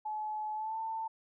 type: tone with pitch glide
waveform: sine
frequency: 856 to 891.8 Hz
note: A5 to A5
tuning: -48 to +23 cents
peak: -34 dBFS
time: 0.05-1.08 s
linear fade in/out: 10 ms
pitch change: +71 cents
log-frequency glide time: 0.54-0.78 s
effects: none